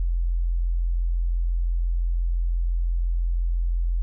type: tone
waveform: sine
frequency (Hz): 42.92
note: F1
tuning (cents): -29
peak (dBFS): -20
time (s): 0-4.02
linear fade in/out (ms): 0
effects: none